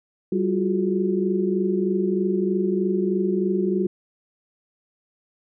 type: tone cluster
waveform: sine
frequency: 193.6 / 344 / 367.2 / 420.1 Hz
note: G3 / F4 / F#4 / G#4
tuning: -21 / -26 / -13 / +20 cents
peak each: -23 / -27 / -23 / -32 dBFS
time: 0.32-3.87 s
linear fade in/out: 5 ms
effects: none